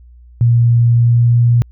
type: tone with pitch glide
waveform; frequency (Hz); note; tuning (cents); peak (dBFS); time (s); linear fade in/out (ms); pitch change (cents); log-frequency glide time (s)
sine; 118.3 to 119.33; A#2 to A#2; +26 to +41; -7; 0.41-1.62; 0; +15; 0.92-1.38
effects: added 60 Hz sine -38 dBFS peak until 1.71 s